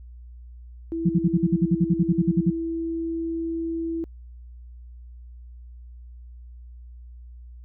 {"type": "tone", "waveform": "sine", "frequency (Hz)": 329.8, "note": "E4", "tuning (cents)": 1, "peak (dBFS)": -25, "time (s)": [0.92, 4.04], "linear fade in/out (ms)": 0}
{"type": "tone bursts", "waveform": "sine", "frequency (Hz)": 175.2, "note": "F3", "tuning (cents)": 6, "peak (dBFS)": -15, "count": 16, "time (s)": [1.05, 2.505], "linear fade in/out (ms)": 10, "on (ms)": 45, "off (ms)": 49}
{"effects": ["added 60 Hz sine -40 dBFS peak until 7.64 s"]}